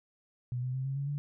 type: tone with pitch steps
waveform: sine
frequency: 123.47 / 127.38 / 131.42 / 135.58 / 139.88 / 144.31 Hz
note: B2 / C3 / C3 / C#3 / C#3 / D3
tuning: 0 / -46 / +8 / -38 / +16 / -30 cents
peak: -31 dBFS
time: 0.52-1.18 s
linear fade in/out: 0 ms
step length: 110 ms
effects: none